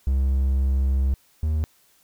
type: tone pair in turn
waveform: triangle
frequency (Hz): 66.8 / 77.39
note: C2 / D#2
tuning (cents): +36 / -9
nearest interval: minor third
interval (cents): 255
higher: second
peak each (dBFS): -16 / -18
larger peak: first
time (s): 0.07-1.14 / 1.43-1.64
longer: first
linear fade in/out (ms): 0
effects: white hiss -60 dBFS RMS until 2.03 s